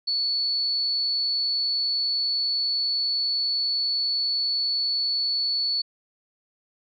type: tone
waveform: sine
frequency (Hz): 4435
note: C#8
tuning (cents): 0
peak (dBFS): -22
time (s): 0.07-5.82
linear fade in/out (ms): 10
effects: none